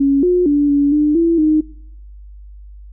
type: tone with pitch steps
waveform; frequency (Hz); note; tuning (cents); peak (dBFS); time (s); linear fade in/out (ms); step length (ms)
sine; 277.5 / 358.5 / 289.7 / 285.2 / 298.7 / 334.5 / 308.7; C#4 / F4 / D4 / C#4 / D4 / E4 / D#4; +2 / +45 / -24 / +49 / +29 / +25 / -14; -10; 0-1.61; 10; 230
effects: noise-tail reverb RT60 0.9 s tail -25 dB re dry + added 50 Hz sine -34 dBFS peak until 2.92 s